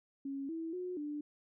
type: tone with pitch steps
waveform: sine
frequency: 275.2 / 326.7 / 362.5 / 295.5 Hz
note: C#4 / E4 / F#4 / D4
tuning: -12 / -15 / -35 / +11 cents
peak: -37 dBFS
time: 0.25-1.21 s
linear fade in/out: 5 ms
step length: 240 ms
effects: none